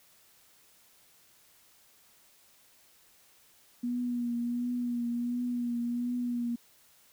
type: tone with vibrato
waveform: sine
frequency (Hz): 241.2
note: B3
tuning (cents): -41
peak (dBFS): -29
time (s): 3.83-6.56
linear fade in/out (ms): 10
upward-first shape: triangle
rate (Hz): 1.4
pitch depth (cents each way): 33
effects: white hiss -62 dBFS RMS until 7.12 s